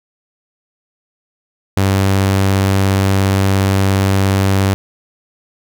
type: tone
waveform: sawtooth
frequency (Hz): 97.1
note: G2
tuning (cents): -16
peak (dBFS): -7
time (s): 1.77-4.74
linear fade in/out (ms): 0
effects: none